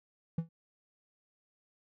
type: tone with exponential decay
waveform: triangle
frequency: 164.81 Hz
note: E3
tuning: in tune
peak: -24 dBFS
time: 0.38-0.49 s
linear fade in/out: 5 ms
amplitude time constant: 23 ms
effects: none